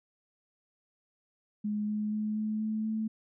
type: tone with pitch steps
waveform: sine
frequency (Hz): 209.7 / 211.5 / 213.4 / 215.2 / 217.1 / 219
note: G#3 / G#3 / G#3 / A3 / A3 / A3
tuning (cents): +17 / +32 / +47 / -38 / -23 / -8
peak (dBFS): -29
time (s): 1.64-3.08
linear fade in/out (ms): 10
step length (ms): 240
effects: none